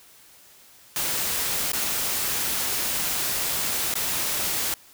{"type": "noise with dropouts", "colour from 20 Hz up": "white", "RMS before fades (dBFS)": -26, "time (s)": [0.96, 4.74], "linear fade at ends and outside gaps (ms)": 1, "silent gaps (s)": [[1.719, 1.732], [3.94, 3.954]], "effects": ["white hiss -52 dBFS RMS until 4.93 s"]}